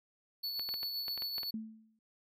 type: tone with tremolo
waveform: square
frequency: 4435 Hz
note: C#8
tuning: in tune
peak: -35 dBFS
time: 0.43-1.51 s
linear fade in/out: 10 ms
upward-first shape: sine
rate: 7.7 Hz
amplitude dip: 35%
type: clicks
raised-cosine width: 0.3 ms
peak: -29 dBFS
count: 9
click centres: 0.595 / 0.69 / 0.74 / 0.831 / 1.082 / 1.177 / 1.222 / 1.382 / 1.432 s
type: tone with exponential decay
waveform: sine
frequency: 220.2 Hz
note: A3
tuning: 2 cents sharp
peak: -34 dBFS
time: 1.54-1.99 s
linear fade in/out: 2 ms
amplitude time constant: 96 ms
effects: none